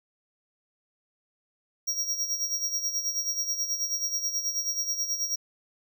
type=tone with tremolo; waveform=square; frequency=5650 Hz; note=F8; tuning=19 cents sharp; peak=-25 dBFS; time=1.87-5.36 s; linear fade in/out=10 ms; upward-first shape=sine; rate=9.3 Hz; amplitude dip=65%; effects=none